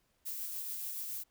violet noise with tremolo, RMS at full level -39 dBFS, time 0.25-1.24 s, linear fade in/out 20 ms, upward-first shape sine, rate 7 Hz, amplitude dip 25%, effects pink hiss -75 dBFS RMS until 1.3 s

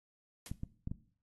white noise with exponential decay, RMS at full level -43 dBFS, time 0.46-0.56 s, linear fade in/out 1 ms, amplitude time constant 20 ms
clicks, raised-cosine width 5 ms, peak -26 dBFS, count 4, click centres 0.515 / 0.634 / 0.874 / 0.915 s
effects noise-tail reverb RT60 0.5 s tail -17 dB re dry + AAC 32 kbps

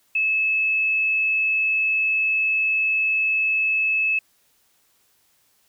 sine tone, 2600 Hz, E7, 24 cents flat, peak -18 dBFS, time 0.15-4.19 s, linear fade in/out 5 ms, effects white hiss -63 dBFS RMS until 5.68 s

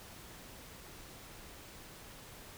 silence, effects pink hiss -52 dBFS RMS until 2.57 s

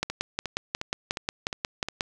two click trains, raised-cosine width 0.2 ms, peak -14 / -9 dBFS, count 6 / 12, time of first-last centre 0.1-1.886 / 0.03-2.008 s, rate 2.8 / 5.56 Hz, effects none

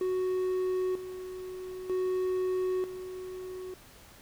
triangle tone with tremolo, 370 Hz, F#4, in tune, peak -25 dBFS, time 0.01-3.74 s, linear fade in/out 2 ms, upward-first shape square, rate 0.53 Hz, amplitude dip 70%, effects pink hiss -54 dBFS RMS until 4.21 s

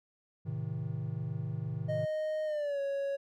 triangle chord, A diminished, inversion none, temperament just, 110 / 132 / 158.4 Hz, A2 / C3 / Eb3, 0 / +16 / +31 cents, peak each -36 dBFS, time 0.45-2.06 s, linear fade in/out 20 ms
triangle tone with pitch glide, 620 to 555.6 Hz, D#5 to C#5, -6 to +4 cents, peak -29 dBFS, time 1.88-3.17 s, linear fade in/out 20 ms, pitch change -190 cents, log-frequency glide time 2.45-2.8 s
effects none

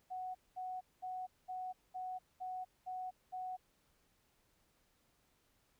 sine tone bursts, 740 Hz, F#5, in tune, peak -40 dBFS, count 8, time 0.1-3.57 s, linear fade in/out 20 ms, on 250 ms, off 210 ms, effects pink hiss -75 dBFS RMS until 5.79 s

